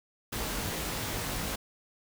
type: noise with comb filter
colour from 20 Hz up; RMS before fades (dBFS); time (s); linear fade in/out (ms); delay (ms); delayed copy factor
pink; -34; 0.32-1.56; 10; 19; +0.55
effects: none